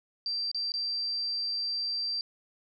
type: tone with dropouts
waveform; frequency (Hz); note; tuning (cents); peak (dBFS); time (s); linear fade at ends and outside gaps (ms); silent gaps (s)
sine; 4699; D8; 0; -29; 0.26-2.21; 1; 0.515-0.546 / 0.72-0.739
effects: none